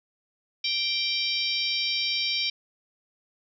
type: harmonic tone with a mistuned harmonic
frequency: 784 Hz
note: G5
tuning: in tune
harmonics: 3 / 4 / 5 / 6 / 7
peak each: -31 / -31 / -31 / -31 / -31 dBFS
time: 0.64-2.5 s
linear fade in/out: 5 ms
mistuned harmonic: 5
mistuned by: -49 cents
effects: none